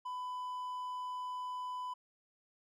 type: tone with hard clipping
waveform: triangle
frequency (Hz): 1000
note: B5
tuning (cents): +21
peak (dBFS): -39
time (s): 0.05-1.94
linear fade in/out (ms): 10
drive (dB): 6
effects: none